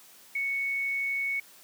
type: tone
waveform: sine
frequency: 2217 Hz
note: C#7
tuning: in tune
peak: -27 dBFS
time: 0.35-1.4 s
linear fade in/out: 5 ms
effects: white hiss -54 dBFS RMS until 1.63 s + high-pass 150 Hz 12 dB/octave